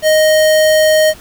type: tone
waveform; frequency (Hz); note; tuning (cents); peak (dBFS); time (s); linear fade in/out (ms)
square; 622.3; D#5; 0; -8; 0.02-1.14; 50
effects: pink hiss -38 dBFS RMS until 1.2 s